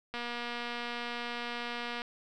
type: click train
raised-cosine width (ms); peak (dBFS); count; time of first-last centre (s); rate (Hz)
0.3; -22; 450; 0.14-2.019; 239
effects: none